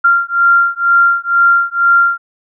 sine beating tone pair, 1385 / 1387.1 Hz, F6 / F6, -15 / -12 cents, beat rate 2.1 Hz, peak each -11 dBFS, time 0.04-2.18 s, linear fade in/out 10 ms, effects none

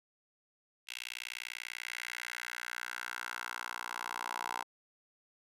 10% pulse tone with high-pass filter sweep, 60.2 Hz, B1, 44 cents flat, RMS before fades -42 dBFS, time 0.87-4.64 s, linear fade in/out 20 ms, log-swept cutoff 2700 to 930 Hz, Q 2.7, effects resampled to 32000 Hz

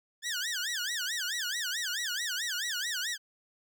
15% pulse tone with vibrato, 1666 Hz, G#6, 5 cents sharp, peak -25 dBFS, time 0.22-3.18 s, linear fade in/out 50 ms, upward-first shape sine, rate 4.6 Hz, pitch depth 270 cents each way, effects none

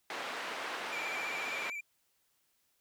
white band-pass noise, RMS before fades -40 dBFS, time 0.1-1.7 s, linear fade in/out 2 ms, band 390 to 2100 Hz, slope 12 dB/octave
triangle tone with vibrato, 2349 Hz, D7, in tune, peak -36 dBFS, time 0.92-1.81 s, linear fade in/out 10 ms, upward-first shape square, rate 15 Hz, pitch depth 35 cents each way
effects white hiss -75 dBFS RMS until 2.8 s

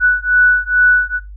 sine beating tone pair, 1480 / 1482.3 Hz, F#6 / F#6, 0 / +3 cents, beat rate 2.3 Hz, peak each -12 dBFS, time 0-1.2 s, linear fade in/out 50 ms, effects noise-tail reverb RT60 0.2 s tail -20 dB re dry + added 50 Hz sine -30 dBFS peak until 1.36 s

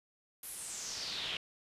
brown noise with band-pass filter sweep, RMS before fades -41 dBFS, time 0.43-1.37 s, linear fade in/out 2 ms, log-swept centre 12000 to 2900 Hz, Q 4.2, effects resampled to 32000 Hz

